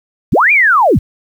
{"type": "linear two-way sweep", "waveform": "sine", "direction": "up then down", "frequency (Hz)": [38.89, 2464, 38.89], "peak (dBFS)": -6, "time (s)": [0.32, 0.99], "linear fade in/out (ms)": 10, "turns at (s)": 0.52, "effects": ["7-bit"]}